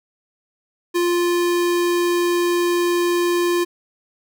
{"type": "tone", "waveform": "square", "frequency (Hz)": 349.2, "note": "F4", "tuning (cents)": 0, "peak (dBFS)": -17, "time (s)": [0.94, 3.65], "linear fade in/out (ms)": 20, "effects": []}